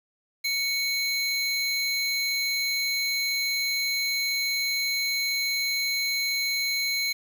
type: tone pair together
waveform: square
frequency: 2217 / 4118 Hz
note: C#7 / C8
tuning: 0 / -28 cents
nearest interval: major seventh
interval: 1072 cents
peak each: -28 dBFS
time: 0.44-7.13 s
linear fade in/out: 10 ms
effects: 8-bit